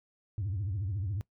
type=tone with vibrato; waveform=sine; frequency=98 Hz; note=G2; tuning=in tune; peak=-29 dBFS; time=0.38-1.21 s; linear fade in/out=0 ms; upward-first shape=triangle; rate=14 Hz; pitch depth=240 cents each way; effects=noise-tail reverb RT60 0.1 s tail -22 dB re dry + tanh soft clip ceiling -28 dBFS